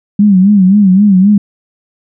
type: tone with vibrato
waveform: sine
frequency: 196 Hz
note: G3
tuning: in tune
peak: -3 dBFS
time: 0.19-1.38 s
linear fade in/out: 5 ms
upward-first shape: sine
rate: 3.8 Hz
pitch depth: 120 cents each way
effects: none